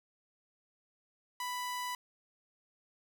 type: tone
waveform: sawtooth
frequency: 990 Hz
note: B5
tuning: 4 cents sharp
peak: -32 dBFS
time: 1.4-1.95 s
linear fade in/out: 2 ms
effects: none